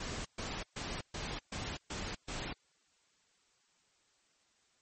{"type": "noise bursts", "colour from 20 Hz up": "pink", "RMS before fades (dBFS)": -40, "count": 7, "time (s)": [0, 2.53], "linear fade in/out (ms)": 5, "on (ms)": 250, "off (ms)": 130, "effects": ["white hiss -72 dBFS RMS until 4.81 s", "MP3 32 kbps"]}